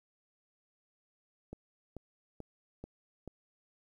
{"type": "click train", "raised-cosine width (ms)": 2, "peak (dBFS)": -30, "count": 5, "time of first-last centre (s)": [1.53, 3.277], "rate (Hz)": 2.29, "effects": ["11-bit"]}